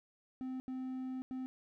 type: tone bursts at uneven times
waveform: triangle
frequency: 258.6 Hz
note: C4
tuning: 20 cents flat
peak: -36 dBFS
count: 3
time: 0.41-0.6 / 0.68-1.22 / 1.31-1.46 s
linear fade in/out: 0 ms
effects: none